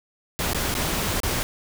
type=noise with dropouts; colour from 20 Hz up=pink; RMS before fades=-25 dBFS; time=0.39-1.43 s; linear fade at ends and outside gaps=0 ms; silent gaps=0.533-0.547 / 0.741-0.751 / 1.202-1.233 s; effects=none